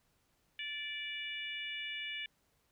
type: harmonic tone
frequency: 583 Hz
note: D5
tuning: 13 cents flat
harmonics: 3 / 4 / 5 / 6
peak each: -46 / -42 / -43 / -48 dBFS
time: 0.59-2.26 s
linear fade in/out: 2 ms
effects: pink hiss -75 dBFS RMS until 2.71 s